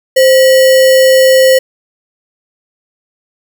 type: tone with sample-and-hold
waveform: sine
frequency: 523.3 Hz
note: C5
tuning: in tune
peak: -3 dBFS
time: 0.16-1.59 s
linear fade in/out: 10 ms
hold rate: 2450 Hz
effects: none